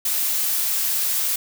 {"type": "noise", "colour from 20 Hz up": "blue", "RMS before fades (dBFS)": -22, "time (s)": [0.05, 1.36], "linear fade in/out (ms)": 5, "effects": []}